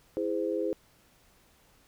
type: chord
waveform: sine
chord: E augmented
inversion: none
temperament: just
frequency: 329.6 / 412 / 515 Hz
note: E4 / G#4 / B#4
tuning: 0 / -14 / -28 cents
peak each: -32 dBFS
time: 0.17-0.73 s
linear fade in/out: 0 ms
effects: pink hiss -63 dBFS RMS until 1.87 s